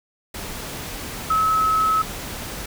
sine tone in noise, 1291 Hz, E6, 37 cents flat, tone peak -16 dBFS, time 1.3-2.02 s, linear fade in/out 5 ms, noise pink, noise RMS -32 dBFS, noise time 0.34-2.66 s, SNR +13 dB, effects none

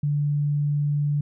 sine tone, 146 Hz, D3, 10 cents flat, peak -20 dBFS, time 0.03-1.21 s, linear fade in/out 5 ms, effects none

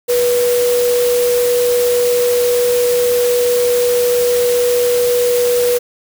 sine tone in noise, 487 Hz, B4, 24 cents flat, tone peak -11 dBFS, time 0.08-5.79 s, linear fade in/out 20 ms, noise white, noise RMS -23 dBFS, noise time 0.08-5.79 s, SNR +9 dB, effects none

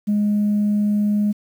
sine tone, 207.7 Hz, G#3, in tune, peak -14 dBFS, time 0.07-1.33 s, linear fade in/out 20 ms, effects tanh soft clip ceiling -13 dBFS + 8-bit

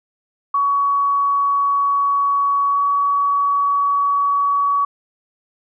sine tone with pitch glide, 1125 to 1131.5 Hz, C#6 to C#6, +25 to +35 cents, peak -14 dBFS, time 0.54-4.85 s, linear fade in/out 5 ms, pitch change +10 cents, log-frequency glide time 2.7-2.81 s, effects none

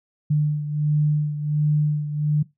sine beating tone pair, 149.5 / 150.9 Hz, D3 / D3, +31 / +47 cents, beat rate 1.4 Hz, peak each -19 / -25 dBFS, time 0.3-2.43 s, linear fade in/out 10 ms, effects noise-tail reverb RT60 0.2 s tail -20 dB re dry

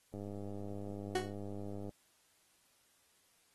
click train, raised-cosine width 2 ms, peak -32 dBFS, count 178, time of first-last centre 0.14-1.892 s, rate 101 Hz
30% pulse tone with exponential decay, 370 Hz, F#4, in tune, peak -26 dBFS, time 1.15-1.35 s, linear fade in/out 5 ms, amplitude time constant 43 ms
effects white hiss -71 dBFS RMS until 3.54 s + AAC 32 kbps

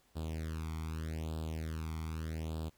sawtooth tone with flanger, 79.6 Hz, D#2, 40 cents sharp, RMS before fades -39 dBFS, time 0.15-2.7 s, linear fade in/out 20 ms, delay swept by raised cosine 0.24 to 0.9 ms, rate 0.82 Hz, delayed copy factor +0.95, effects pink hiss -70 dBFS RMS until 2.77 s

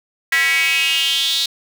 square tone with high-pass filter sweep, 149.5 Hz, D3, 31 cents sharp, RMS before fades -17 dBFS, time 0.32-1.46 s, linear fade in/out 5 ms, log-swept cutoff 1900 to 3900 Hz, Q 6.3, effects none

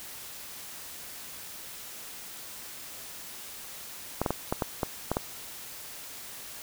clicks, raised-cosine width 1 ms, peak -12 dBFS, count 8, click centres 4.216 / 4.262 / 4.306 / 4.525 / 4.622 / 4.832 / 5.116 / 5.169 s, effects white hiss -43 dBFS RMS until 6.62 s

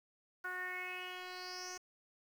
10% pulse tone with low-pass filter sweep, 365 Hz, F#4, 24 cents flat, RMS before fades -44 dBFS, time 0.44-1.78 s, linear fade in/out 10 ms, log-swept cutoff 1500 to 6600 Hz, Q 6.4, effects 10-bit

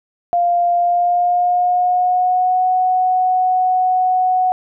sine tone with pitch glide, 698.5 to 738.8 Hz, F5 to F#5, 0 to -3 cents, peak -12 dBFS, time 0.33-4.52 s, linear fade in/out 0 ms, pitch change +97 cents, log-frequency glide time 0.75-2.65 s, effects none

